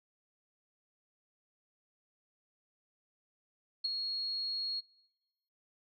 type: tone with ADSR envelope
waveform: sine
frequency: 4304 Hz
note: C8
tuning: 48 cents sharp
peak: -28 dBFS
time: 3.84-4.81 s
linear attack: 11 ms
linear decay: 18 ms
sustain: -6 dB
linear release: 22 ms
effects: noise-tail reverb RT60 1.0 s tail -24 dB re dry